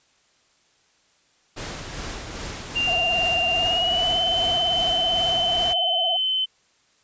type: noise with tremolo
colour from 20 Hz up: pink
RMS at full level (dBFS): -32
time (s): 1.56-5.74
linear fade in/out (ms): 20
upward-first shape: sine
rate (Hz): 2.5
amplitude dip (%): 35
type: tone with pitch glide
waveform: sine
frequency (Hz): 2788 to 3058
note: F7 to G7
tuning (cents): -4 to -44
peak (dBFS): -20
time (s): 2.75-6.46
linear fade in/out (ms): 20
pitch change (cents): +160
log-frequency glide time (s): 3.56-4.19
type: tone with vibrato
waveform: sine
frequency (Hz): 698.5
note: F5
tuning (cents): 0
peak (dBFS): -25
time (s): 2.87-6.17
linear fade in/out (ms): 10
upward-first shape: triangle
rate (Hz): 18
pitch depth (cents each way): 120
effects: white hiss -62 dBFS RMS until 7.03 s + resampled to 16000 Hz